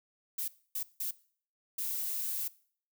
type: noise bursts at uneven times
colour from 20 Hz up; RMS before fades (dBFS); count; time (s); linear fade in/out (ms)
violet; -35; 4; 0.38-0.48 / 0.75-0.83 / 1-1.11 / 1.78-2.48; 5
effects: noise-tail reverb RT60 0.5 s tail -20 dB re dry